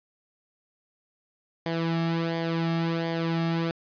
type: tone with flanger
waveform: sawtooth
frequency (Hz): 165.8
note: E3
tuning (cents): +10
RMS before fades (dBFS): -27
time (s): 1.66-3.71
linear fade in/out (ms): 0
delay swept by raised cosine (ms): 0.74 to 2.04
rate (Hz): 1.4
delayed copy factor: -0.65
effects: resampled to 11025 Hz + 9-bit